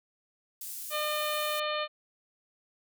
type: high-pass noise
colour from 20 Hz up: pink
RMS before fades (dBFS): -40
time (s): 0.61-1.6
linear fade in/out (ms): 5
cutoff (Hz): 9500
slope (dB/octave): 12
type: harmonic tone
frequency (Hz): 604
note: D5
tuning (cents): +48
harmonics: 1 / 2 / 3 / 4 / 5 / 6 / 7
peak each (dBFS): -33 / -34 / -40 / -39 / -39 / -40 / -43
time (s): 0.9-1.88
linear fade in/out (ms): 50
effects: none